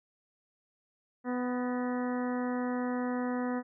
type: harmonic tone with a mistuned harmonic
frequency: 248.6 Hz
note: B3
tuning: 12 cents sharp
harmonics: 1 / 2 / 3 / 4 / 5 / 6 / 7 / 8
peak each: -31 / -37 / -41 / -43 / -45 / -47 / -48 / -49 dBFS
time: 1.24-3.63 s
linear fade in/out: 50 ms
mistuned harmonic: 8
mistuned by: -60 cents
effects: none